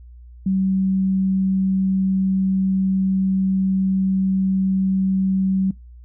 sine tone, 190.6 Hz, G3, 48 cents flat, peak -16 dBFS, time 0.46-5.71 s, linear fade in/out 5 ms, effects noise-tail reverb RT60 0.2 s tail -24 dB re dry + added 60 Hz sine -39 dBFS peak until 6.04 s

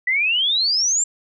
sine exponential sweep, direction up, 1946 to 7500 Hz, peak -16 dBFS, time 0.07-1.04 s, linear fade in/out 5 ms, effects none

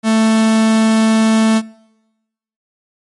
45% pulse tone, 221.2 Hz, A3, 9 cents sharp, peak -10 dBFS, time 0.03-1.62 s, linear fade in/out 50 ms, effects noise-tail reverb RT60 1.0 s tail -24 dB re dry + MP3 48 kbps

